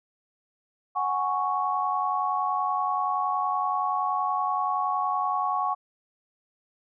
sine chord, F# suspended second, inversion none, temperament equal, 740 / 830.6 / 1108.7 Hz, F#5 / G#5 / C#6, 0 / 0 / 0 cents, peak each -29 / -30 / -26 dBFS, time 0.95-5.75 s, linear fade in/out 20 ms, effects none

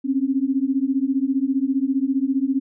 sine beating tone pair, 261.6 / 276.6 Hz, C4 / C#4, 0 / -4 cents, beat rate 15 Hz, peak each -21 dBFS, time 0.04-2.6 s, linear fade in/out 20 ms, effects none

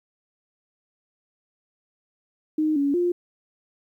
sine tone with pitch steps, 309.2 / 282.2 / 352 Hz, D#4 / C#4 / F4, -11 / +31 / +14 cents, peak -19 dBFS, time 2.58-3.12 s, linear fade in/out 5 ms, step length 180 ms, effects 10-bit

